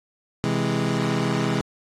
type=chord; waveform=25% pulse; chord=C augmented; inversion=none; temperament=equal; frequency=130.81 / 164.81 / 207.7 Hz; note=C3 / E3 / G#3; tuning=0 / 0 / 0 cents; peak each=-22 dBFS; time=0.44-1.61 s; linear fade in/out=0 ms; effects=low-pass 7000 Hz 12 dB/octave + AAC 48 kbps